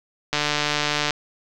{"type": "click train", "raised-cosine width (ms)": 0.2, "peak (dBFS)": -4, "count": 116, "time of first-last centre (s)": [0.33, 1.107], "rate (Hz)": 148, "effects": ["low-pass 7000 Hz 12 dB/octave", "7-bit"]}